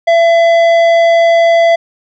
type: tone with tanh clipping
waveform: sine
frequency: 672 Hz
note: E5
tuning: 33 cents sharp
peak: -7 dBFS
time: 0.07-1.76 s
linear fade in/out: 10 ms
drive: 11 dB
effects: none